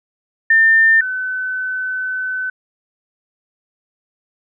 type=tone pair in turn; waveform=sine; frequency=1800 / 1513.6 Hz; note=A6 / F#6; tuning=+39 / +39 cents; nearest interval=minor third; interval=300 cents; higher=first; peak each=-8 / -19 dBFS; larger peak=first; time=0.5-1.01 / 1.01-2.5 s; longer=second; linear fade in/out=5 ms; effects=none